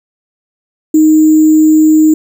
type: tone with sample-and-hold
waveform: sine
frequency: 311.1 Hz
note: D#4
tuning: in tune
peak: -3 dBFS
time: 0.94-2.14 s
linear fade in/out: 5 ms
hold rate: 7350 Hz
effects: none